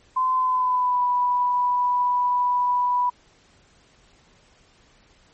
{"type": "tone with pitch glide", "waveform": "sine", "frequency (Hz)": [1027, 985.2], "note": ["C6", "B5"], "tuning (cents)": [-33, -5], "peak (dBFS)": -18, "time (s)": [0.16, 3.1], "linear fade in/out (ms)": 10, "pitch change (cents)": -72, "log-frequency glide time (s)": [0.35, 1.03], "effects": ["pink hiss -57 dBFS RMS until 5.33 s", "MP3 32 kbps"]}